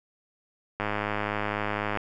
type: click train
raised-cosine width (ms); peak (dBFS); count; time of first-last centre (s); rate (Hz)
0.5; -13; 123; 0.8-1.973; 104
effects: none